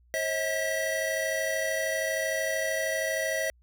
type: tone cluster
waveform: square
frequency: 538 / 639 / 1950 Hz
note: C5 / D#5 / B6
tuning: +48 / +46 / -23 cents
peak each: -34 / -31 / -32 dBFS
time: 0.14-3.5 s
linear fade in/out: 0 ms
effects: added 60 Hz sine -58 dBFS peak until 3.62 s